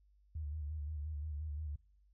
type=tone with vibrato; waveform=sine; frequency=75.4 Hz; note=D2; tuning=46 cents sharp; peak=-38 dBFS; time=0.35-1.76 s; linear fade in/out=5 ms; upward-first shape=square; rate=5.7 Hz; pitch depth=56 cents each way; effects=noise-tail reverb RT60 0.6 s tail -25 dB re dry + added 50 Hz sine -65 dBFS peak until 2.13 s